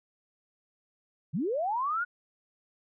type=linear sweep; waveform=sine; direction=up; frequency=123.47 to 1480 Hz; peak=-27 dBFS; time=1.33-2.05 s; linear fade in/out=20 ms; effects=none